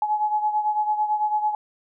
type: beating tone pair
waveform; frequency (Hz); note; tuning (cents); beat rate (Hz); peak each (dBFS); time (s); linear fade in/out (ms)
sine; 846 / 855; G#5 / A5; +32 / -50; 9; -21 / -27; 0.02-1.55; 2
effects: none